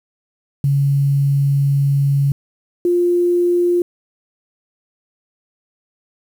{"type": "tone pair in turn", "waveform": "sine", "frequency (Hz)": [140, 351.1], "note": ["C#3", "F4"], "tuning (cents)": [18, 9], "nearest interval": "octave + major third", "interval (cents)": 1591, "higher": "second", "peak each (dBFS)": -12, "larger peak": "neither", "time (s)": [[0.64, 2.32], [2.85, 3.82]], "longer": "first", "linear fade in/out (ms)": 2, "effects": ["7-bit"]}